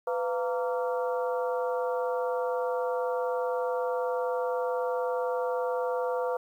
harmonic tone with a mistuned harmonic, 231 Hz, A#3, 16 cents flat, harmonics 2 / 3 / 4 / 5 / 6, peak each -28 / -35 / -36 / -39 / -42 dBFS, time 0.07-6.37 s, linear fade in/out 5 ms, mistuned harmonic 2, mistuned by +140 cents, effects 10-bit

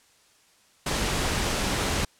pink noise, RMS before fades -26 dBFS, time 0.86-2.05 s, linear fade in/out 5 ms, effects white hiss -60 dBFS RMS until 2.19 s + low-pass 9000 Hz 12 dB/octave

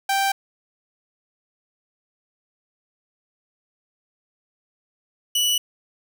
sawtooth tone pair in turn, 784 / 2952 Hz, G5 / F#7, 0 / -5 cents, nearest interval octave + major seventh, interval 2295 cents, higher second, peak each -15 dBFS, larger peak neither, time 0.09-0.32 / 5.35-5.58 s, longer neither, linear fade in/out 5 ms, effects none

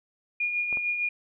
sine tone with tremolo, 2431 Hz, D#7, 41 cents flat, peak -23 dBFS, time 0.4-1.09 s, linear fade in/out 5 ms, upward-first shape triangle, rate 6.6 Hz, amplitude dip 50%
clicks, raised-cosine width 1 ms, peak -27 dBFS, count 2, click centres 0.727 / 0.772 s
effects none

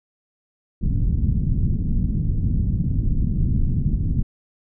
pink low-pass noise, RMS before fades -20 dBFS, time 0.81-4.23 s, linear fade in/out 10 ms, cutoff 210 Hz, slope 24 dB/octave, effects none

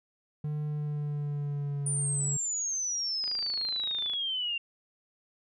triangle tone with pitch glide, 150 to 141.58 Hz, D3 to C#3, +37 to +37 cents, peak -28 dBFS, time 0.44-2.37 s, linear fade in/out 5 ms, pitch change -100 cents, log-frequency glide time 0.66-1.89 s
sine exponential sweep, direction down, 9397 to 2754 Hz, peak -29 dBFS, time 1.86-4.58 s, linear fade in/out 5 ms
click train, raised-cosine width 0.3 ms, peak -29 dBFS, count 25, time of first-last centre 3.24-4.136 s, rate 26.8 Hz
effects none

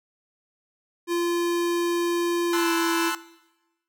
square tone with pitch glide, 344.9 to 334.1 Hz, F4 to E4, -22 to +23 cents, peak -23 dBFS, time 1.07-3.13 s, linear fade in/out 50 ms, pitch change -55 cents, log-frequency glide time 2.48-2.72 s
sawtooth chord, F# half-diminished seventh, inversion first, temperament equal, 880 / 1046.5 / 1318.5 / 1480 Hz, A5 / C6 / E6 / F#6, 0 / 0 / 0 / 0 cents, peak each -28 dBFS, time 2.53-3.15 s, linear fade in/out 2 ms
effects noise-tail reverb RT60 1.0 s tail -18 dB re dry

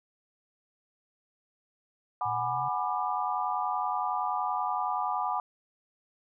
sine chord, G# half-diminished seventh, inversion third, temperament equal with one note detuned, 740 / 830.6 / 987.8 / 1190.4 Hz, F#5 / G#5 / B5 / D6, 0 / 0 / 0 / +23 cents, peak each -33 dBFS, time 2.21-5.4 s, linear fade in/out 2 ms
sine linear sweep, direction up, 110 to 138.3 Hz, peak -40 dBFS, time 2.25-2.69 s, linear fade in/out 10 ms
effects none

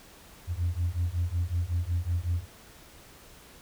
sine beating tone pair, 84.2 / 89.6 Hz, E2 / F2, +37 / +45 cents, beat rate 5.4 Hz, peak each -28 dBFS, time 0.47-2.46 s, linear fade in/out 50 ms, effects tanh soft clip ceiling -21 dBFS + pink hiss -52 dBFS RMS until 3.61 s

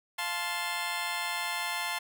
15% pulse chord, F major, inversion none, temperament just, 698.5 / 873.1 / 1047.7 Hz, F5 / A5 / C6, 0 / -14 / +2 cents, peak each -32 / -29 / -29 dBFS, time 0.18-1.99 s, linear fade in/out 10 ms, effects none

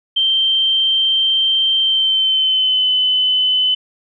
sine tone with pitch glide, 3136 to 3024 Hz, G7 to F#7, 0 to +37 cents, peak -12 dBFS, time 0.16-3.75 s, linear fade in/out 10 ms, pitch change -63 cents, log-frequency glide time 1.8-2.89 s, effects none

